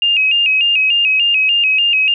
sine tone with vibrato, 2674 Hz, E7, 24 cents sharp, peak -10 dBFS, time 0.02-2.14 s, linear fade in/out 2 ms, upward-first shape square, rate 3.4 Hz, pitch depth 85 cents each way, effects none

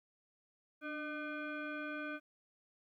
sine tone with frequency modulation, 610 Hz, D#5, 34 cents flat, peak -39 dBFS, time 0.81-2.2 s, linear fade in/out 50 ms, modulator 906 Hz, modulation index 1.7, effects 13-bit

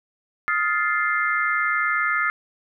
sine chord, F dominant seventh, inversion third, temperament just, 1257.2 / 1396.9 / 1746.1 / 2095 Hz, Eb6 / F6 / A6 / C7, +18 / 0 / -14 / +2 cents, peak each -25 dBFS, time 0.48-2.3 s, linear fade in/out 0 ms, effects none

